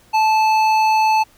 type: tone with hard clipping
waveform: triangle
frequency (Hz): 873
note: A5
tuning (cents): -14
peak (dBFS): -14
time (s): 0.13-1.24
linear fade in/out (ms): 20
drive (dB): 14
effects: pink hiss -52 dBFS RMS until 1.37 s